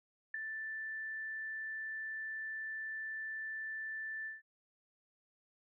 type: tone with ADSR envelope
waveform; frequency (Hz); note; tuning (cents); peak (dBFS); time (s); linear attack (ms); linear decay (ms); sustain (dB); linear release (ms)
sine; 1764; A6; +4; -32; 0.34-4.42; 5; 5; -7; 160
effects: none